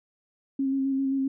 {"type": "tone with vibrato", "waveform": "sine", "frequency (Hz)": 270, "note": "C#4", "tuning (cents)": -45, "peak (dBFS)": -23, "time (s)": [0.59, 1.28], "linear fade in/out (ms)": 5, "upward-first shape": "square", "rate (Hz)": 7.6, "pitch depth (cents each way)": 16, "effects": []}